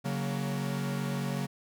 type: chord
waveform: 45% pulse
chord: F# major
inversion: second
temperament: equal with one note detuned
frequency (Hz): 139.96 / 185 / 233.1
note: C#3 / F#3 / A#3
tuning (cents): +17 / 0 / 0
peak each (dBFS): -33 / -35 / -37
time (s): 0.04-1.47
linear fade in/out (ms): 20
effects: none